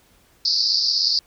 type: band-pass noise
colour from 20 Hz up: white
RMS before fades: -20 dBFS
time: 0.45-1.19 s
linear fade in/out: 2 ms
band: 4400 to 5100 Hz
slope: 96 dB/octave
effects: pink hiss -57 dBFS RMS until 1.26 s